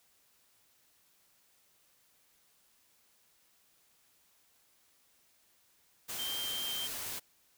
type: tone in noise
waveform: sine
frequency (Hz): 3152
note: G7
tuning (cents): +9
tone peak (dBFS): -36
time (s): 6.18-6.88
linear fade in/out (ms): 20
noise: white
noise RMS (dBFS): -40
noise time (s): 6.08-7.2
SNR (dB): +1
effects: white hiss -69 dBFS RMS until 7.57 s